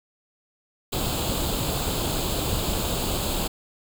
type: noise with comb filter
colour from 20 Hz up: pink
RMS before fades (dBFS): -26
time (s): 0.92-3.48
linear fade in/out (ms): 10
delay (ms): 0.26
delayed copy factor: +0.7
effects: none